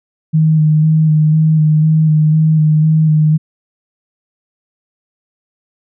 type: tone with vibrato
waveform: sine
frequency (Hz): 155.7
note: D#3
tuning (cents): +2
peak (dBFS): -7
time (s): 0.33-3.38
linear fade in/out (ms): 20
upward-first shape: square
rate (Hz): 2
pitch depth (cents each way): 19
effects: none